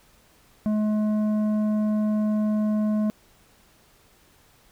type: tone with tanh clipping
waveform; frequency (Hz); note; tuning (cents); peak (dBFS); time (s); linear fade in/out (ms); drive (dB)
triangle; 212.8; G#3; +42; -22; 0.66-3.1; 0; 13
effects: pink hiss -58 dBFS RMS until 4.71 s